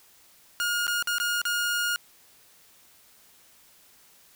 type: tone with dropouts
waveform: sawtooth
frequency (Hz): 1427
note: F6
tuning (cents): +37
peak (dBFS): -21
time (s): 0.6-1.96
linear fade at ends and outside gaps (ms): 0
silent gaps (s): 0.868-0.879 / 1.025-1.073 / 1.183-1.2 / 1.416-1.453
effects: white hiss -57 dBFS RMS until 4.35 s